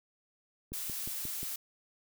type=click train; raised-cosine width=3 ms; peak=-30 dBFS; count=5; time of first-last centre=0.72-1.43 s; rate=5.63 Hz
type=noise; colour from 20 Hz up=blue; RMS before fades=-38 dBFS; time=0.73-1.56 s; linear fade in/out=5 ms
effects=none